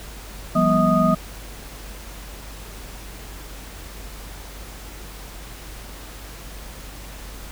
sine tone cluster, 171.5 / 195.4 / 242 / 638 / 1240 Hz, F3 / G3 / B3 / D#5 / D#6, -31 / -5 / -35 / +43 / -6 cents, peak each -21 dBFS, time 0.55-1.15 s, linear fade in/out 10 ms, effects added 49 Hz sine -37 dBFS peak until 7.51 s + pink hiss -40 dBFS RMS until 7.51 s

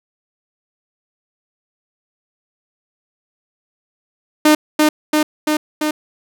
sawtooth tone with echo, 304.6 Hz, D#4, 37 cents flat, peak -4 dBFS, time 4.45-4.55 s, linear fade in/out 5 ms, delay 340 ms, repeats 4, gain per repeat -2 dB, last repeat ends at 5.91 s, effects none

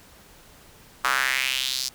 square tone with high-pass filter sweep, 65.41 Hz, C2, in tune, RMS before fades -25 dBFS, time 1.04-1.89 s, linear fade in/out 5 ms, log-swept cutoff 1200 to 5200 Hz, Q 3, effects pink hiss -51 dBFS RMS until 1.94 s

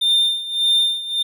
triangle tone with tremolo, 3607 Hz, A7, 42 cents sharp, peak -11 dBFS, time 0.01-1.23 s, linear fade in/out 10 ms, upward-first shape sine, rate 1.7 Hz, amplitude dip 80%, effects none

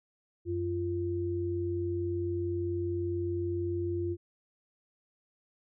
sine tone pair together, 92.5 / 345.6 Hz, F#2 / F4, 0 / -18 cents, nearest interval octave + major seventh, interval 2282 cents, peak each -34 / -31 dBFS, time 0.45-4.17 s, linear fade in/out 50 ms, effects none

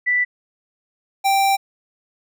sine / square tone pair in turn, 1975.5 / 784 Hz, B6 / G5, 0 / 0 cents, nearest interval octave + major third, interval 1600 cents, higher first, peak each -15 dBFS, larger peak neither, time 0.06-0.25 / 1.24-1.57 s, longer second, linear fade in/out 20 ms, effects none

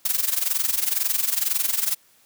blue noise with amplitude modulation, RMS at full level -20 dBFS, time 0.05-1.95 s, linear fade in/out 5 ms, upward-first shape sine, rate 22 Hz, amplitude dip 80%, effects white hiss -58 dBFS RMS until 2.25 s + high-pass 80 Hz 12 dB/octave

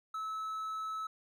triangle tone, 1300 Hz, E6, 24 cents flat, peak -34 dBFS, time 0.14-1.07 s, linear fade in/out 5 ms, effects none

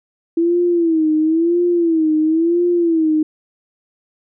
sine tone with vibrato, 329.6 Hz, E4, in tune, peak -12 dBFS, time 0.37-3.23 s, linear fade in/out 5 ms, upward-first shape sine, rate 0.98 Hz, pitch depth 110 cents each way, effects none

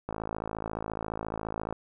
click train, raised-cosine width 1 ms, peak -19 dBFS, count 90, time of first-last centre 0.09-1.726 s, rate 54.4 Hz, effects none

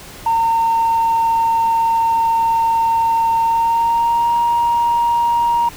sine tone with pitch glide, 913 to 941.4 Hz, A#5 to A#5, -36 to +17 cents, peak -11 dBFS, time 0.26-5.69 s, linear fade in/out 5 ms, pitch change +53 cents, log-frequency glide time 3.43-4.37 s, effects tanh soft clip ceiling -9 dBFS + pink hiss -36 dBFS RMS until 5.76 s

